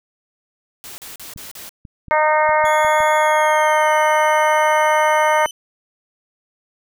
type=noise bursts; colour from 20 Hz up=white; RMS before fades=-35 dBFS; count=5; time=0.84-1.692 s; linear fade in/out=0 ms; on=140 ms; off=38 ms
type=clicks; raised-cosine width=5 ms; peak=-25 dBFS; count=7; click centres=1.362 / 1.852 / 2.083 / 2.492 / 2.642 / 2.848 / 3.004 s
type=harmonic tone; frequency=307.1 Hz; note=D#4; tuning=23 cents flat; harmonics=2 / 3 / 4 / 5 / 6 / 7; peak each=-17 / -16 / -22 / -25 / -24 / -24 dBFS; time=2.11-5.46 s; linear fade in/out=0 ms
type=tone with pitch glide; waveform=20% pulse; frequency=3378 to 3027 Hz; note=G#7 to F#7; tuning=+29 to +39 cents; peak=-25 dBFS; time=2.65-5.51 s; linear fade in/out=2 ms; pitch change=-190 cents; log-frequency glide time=3.16-3.92 s
effects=none